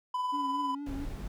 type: tone with tremolo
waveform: triangle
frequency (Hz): 1000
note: B5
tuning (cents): +21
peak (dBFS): -26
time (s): 0.14-0.75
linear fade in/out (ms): 5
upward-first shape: sine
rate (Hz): 20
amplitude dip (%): 35
type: tone with vibrato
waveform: triangle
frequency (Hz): 280.6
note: C#4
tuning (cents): +21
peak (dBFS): -34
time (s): 0.32-1.06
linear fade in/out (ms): 20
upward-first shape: triangle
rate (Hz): 4.4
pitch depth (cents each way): 66
type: noise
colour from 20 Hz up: brown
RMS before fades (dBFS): -38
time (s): 0.86-1.28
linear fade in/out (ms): 5
effects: none